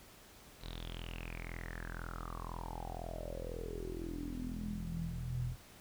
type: tone with low-pass filter sweep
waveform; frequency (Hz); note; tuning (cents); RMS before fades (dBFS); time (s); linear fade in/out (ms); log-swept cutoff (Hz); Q
sawtooth; 42; E1; +33; -42; 0.6-5.57; 50; 4100 to 110; 9.6
effects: pink hiss -58 dBFS RMS until 5.8 s